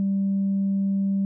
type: tone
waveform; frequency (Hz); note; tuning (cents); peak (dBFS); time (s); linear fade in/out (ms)
sine; 196; G3; 0; -19; 0-1.25; 0
effects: tanh soft clip ceiling -17 dBFS